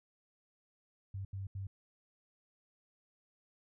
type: tone bursts at uneven times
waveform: sine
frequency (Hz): 97.3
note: G2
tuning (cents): -12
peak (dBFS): -38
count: 3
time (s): 1.14-1.25 / 1.33-1.47 / 1.55-1.67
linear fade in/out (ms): 5
effects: none